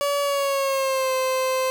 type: tone with pitch glide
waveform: 30% pulse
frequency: 570 to 519.7 Hz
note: C#5 to C5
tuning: +48 to -12 cents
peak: -18 dBFS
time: 0.01-1.7 s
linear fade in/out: 0 ms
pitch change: -160 cents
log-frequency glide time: 0.21-1.14 s
effects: none